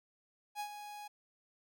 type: tone with ADSR envelope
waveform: 45% pulse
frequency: 830.6 Hz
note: G#5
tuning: in tune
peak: -36 dBFS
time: 0.55-1.08 s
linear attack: 50 ms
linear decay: 81 ms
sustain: -9 dB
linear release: 10 ms
effects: none